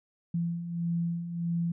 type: beating tone pair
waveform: sine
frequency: 168.6 / 170.2 Hz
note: E3 / F3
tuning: +39 / -44 cents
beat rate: 1.6 Hz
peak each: -36 / -29 dBFS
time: 0.34-1.72 s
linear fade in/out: 5 ms
effects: none